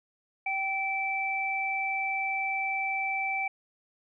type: tone pair together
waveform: sine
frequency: 776 / 2325 Hz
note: G5 / D7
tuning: -18 / -18 cents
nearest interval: octave + perfect fifth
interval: 1900 cents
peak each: -32 / -29 dBFS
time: 0.46-3.48 s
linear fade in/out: 5 ms
effects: none